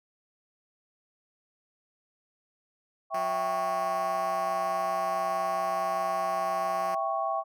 sine chord, C# diminished, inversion first, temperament equal, 659.3 / 784 / 1108.7 Hz, E5 / G5 / C#6, 0 / 0 / 0 cents, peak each -31 dBFS, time 3.1-7.44 s, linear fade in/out 50 ms
5% pulse tone, 181.2 Hz, F#3, 36 cents flat, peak -27 dBFS, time 3.14-6.95 s, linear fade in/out 5 ms
effects none

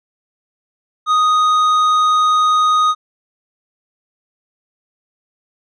triangle tone with tanh clipping, 1245 Hz, D#6, 1 cent sharp, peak -12 dBFS, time 1.06-2.95 s, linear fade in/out 50 ms, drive 12 dB, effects none

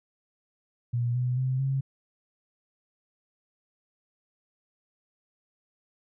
sine tone with pitch steps, 120 / 124.81 / 129.81 / 135.01 Hz, B2 / B2 / C3 / C#3, -49 / +19 / -13 / -45 cents, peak -24 dBFS, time 0.93-1.81 s, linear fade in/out 10 ms, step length 220 ms, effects none

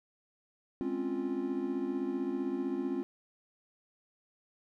triangle chord, Db major seventh, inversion second, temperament equal, 207.7 / 261.6 / 277.2 / 349.2 Hz, Ab3 / C4 / Db4 / F4, 0 / 0 / 0 / 0 cents, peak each -40 / -34 / -35 / -34 dBFS, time 0.81-3.03 s, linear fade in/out 0 ms, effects none

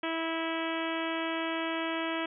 harmonic tone, 326.8 Hz, E4, 15 cents flat, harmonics 1 / 2 / 3 / 4 / 5 / 6 / 7 / 8 / 9 / 10, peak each -34 / -37 / -39 / -40 / -41 / -42 / -42 / -43 / -44 / -44 dBFS, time 0.03-2.26 s, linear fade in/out 5 ms, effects none

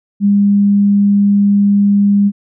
sine tone, 202 Hz, G#3, 48 cents flat, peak -7 dBFS, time 0.2-2.32 s, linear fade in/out 50 ms, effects none

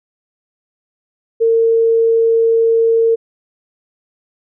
sine tone, 455.6 Hz, A#4, 40 cents flat, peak -9 dBFS, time 1.4-3.16 s, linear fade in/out 20 ms, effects none

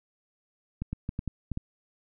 clicks, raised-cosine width 5 ms, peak -19 dBFS, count 7, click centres 0.82 / 0.93 / 1.091 / 1.191 / 1.277 / 1.517 / 1.574 s, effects none

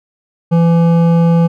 sine tone with hard clipping, 168.1 Hz, E3, 34 cents sharp, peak -9 dBFS, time 0.51-1.48 s, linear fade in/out 20 ms, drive 11 dB, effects none

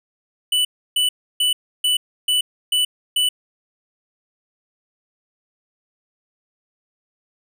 square tone bursts, 2976 Hz, F#7, 9 cents sharp, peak -16 dBFS, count 7, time 0.52-3.29 s, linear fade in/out 5 ms, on 130 ms, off 310 ms, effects none

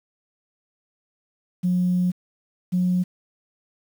sine tone pair in turn, 180 / 180.68 Hz, F#3 / F#3, -47 / -41 cents, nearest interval unison, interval 6 cents, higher second, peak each -17 dBFS, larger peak neither, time 1.63-2.12 / 2.72-3.04 s, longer first, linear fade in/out 20 ms, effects tanh soft clip ceiling -13 dBFS + 8-bit

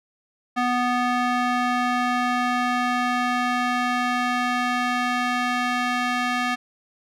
square tone with band-pass filter sweep, 246.7 Hz, B3, 2 cents flat, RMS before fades -23 dBFS, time 0.56-6.56 s, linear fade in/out 20 ms, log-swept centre 1200 to 1800 Hz, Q 0.93, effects none

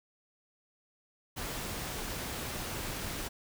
pink noise, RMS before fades -38 dBFS, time 1.36-3.29 s, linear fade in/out 20 ms, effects none

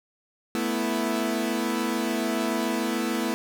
sawtooth chord, A suspended second, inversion none, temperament equal, 220 / 246.9 / 329.6 Hz, A3 / B3 / E4, 0 / 0 / 0 cents, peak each -25 dBFS, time 0.55-3.34 s, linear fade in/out 0 ms, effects none

